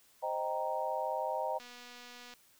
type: chord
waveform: sine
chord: C minor seventh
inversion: none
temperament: equal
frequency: 523.3 / 622.3 / 784 / 932.3 Hz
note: C5 / Eb5 / G5 / Bb5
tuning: 0 / 0 / 0 / 0 cents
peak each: -39 / -37 / -38 / -37 dBFS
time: 0.22-1.59 s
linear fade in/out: 20 ms
type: click train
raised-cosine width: 0.2 ms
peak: -34 dBFS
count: 181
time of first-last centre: 1.6-2.338 s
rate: 244 Hz
effects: white hiss -65 dBFS RMS until 2.59 s